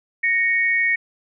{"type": "tone pair together", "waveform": "sine", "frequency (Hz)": [1867, 2220], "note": ["A#6", "C#7"], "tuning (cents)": [2, 2], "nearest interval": "minor third", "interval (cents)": 300, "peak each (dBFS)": -19, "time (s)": [0.23, 0.96], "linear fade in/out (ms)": 10, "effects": []}